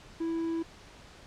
triangle tone, 329.6 Hz, E4, in tune, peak -27 dBFS, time 0.2-0.63 s, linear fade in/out 10 ms, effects pink hiss -52 dBFS RMS until 1.26 s + low-pass 6000 Hz 12 dB/octave

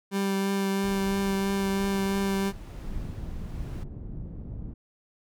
30% pulse tone with vibrato, 195.9 Hz, G3, 1 cent flat, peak -22 dBFS, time 0.11-2.53 s, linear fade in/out 50 ms, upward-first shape triangle, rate 3 Hz, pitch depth 14 cents each way
brown noise with tremolo, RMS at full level -39 dBFS, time 0.83-3.84 s, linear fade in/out 10 ms, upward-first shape sine, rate 1.1 Hz, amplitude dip 30%
pink low-pass noise, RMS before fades -37 dBFS, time 2.83-4.74 s, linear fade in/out 10 ms, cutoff 210 Hz, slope 12 dB/octave
effects none

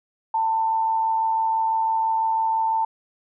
sine tone with amplitude modulation, 893 Hz, A5, 25 cents sharp, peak -17 dBFS, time 0.34-2.85 s, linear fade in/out 5 ms, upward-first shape sine, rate 106 Hz, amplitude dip 40%, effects none

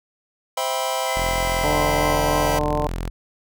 sawtooth chord, C major seventh, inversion none, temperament just, 523.3 / 654.1 / 784.9 / 981.1 Hz, C5 / E5 / G5 / B5, 0 / -14 / +2 / -12 cents, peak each -23 dBFS, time 0.57-2.59 s, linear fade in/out 5 ms
sine tone with vibrato, 2042 Hz, C7, 43 cents flat, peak -29 dBFS, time 1.05-2.16 s, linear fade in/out 50 ms, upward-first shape sine, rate 13 Hz, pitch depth 15 cents each way
sawtooth tone, 43.04 Hz, F1, 25 cents flat, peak -21 dBFS, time 1.16-3.1 s, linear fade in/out 10 ms
harmonic tone, 149 Hz, D3, 25 cents sharp, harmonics 1 / 2 / 3 / 4 / 5 / 6 / 7, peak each -30 / -28 / -28 / -25 / -30 / -28 / -30 dBFS, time 1.64-2.87 s, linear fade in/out 0 ms
effects none

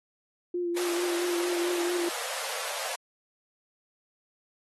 sine tone with vibrato, 349.2 Hz, F4, in tune, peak -27 dBFS, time 0.54-2.09 s, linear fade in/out 5 ms, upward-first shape sine, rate 4.5 Hz, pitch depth 28 cents each way
pink high-pass noise, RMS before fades -35 dBFS, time 0.76-2.96 s, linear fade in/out 10 ms, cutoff 470 Hz, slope 96 dB/octave
effects AAC 32 kbps

